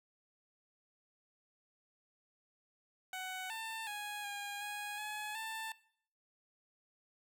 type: tone with pitch steps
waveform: 15% pulse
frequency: 747 / 894 / 830 / 813 / 827 / 846 / 888 Hz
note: F#5 / A5 / G#5 / G#5 / G#5 / G#5 / A5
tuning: +16 / +27 / -1 / -37 / -8 / +32 / +16 cents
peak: -34 dBFS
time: 3.13-5.72 s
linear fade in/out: 2 ms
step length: 370 ms
effects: noise-tail reverb RT60 0.6 s tail -19 dB re dry